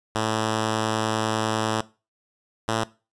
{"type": "tone pair in turn", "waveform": "5% pulse", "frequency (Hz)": [110, 111.99], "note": ["A2", "A2"], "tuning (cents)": [0, 31], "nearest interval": "unison", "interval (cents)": 31, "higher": "second", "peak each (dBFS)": -11, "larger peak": "neither", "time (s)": [[0.15, 1.81], [2.68, 2.84]], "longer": "first", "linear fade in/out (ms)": 5, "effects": ["noise-tail reverb RT60 0.3 s tail -19 dB re dry", "resampled to 22050 Hz"]}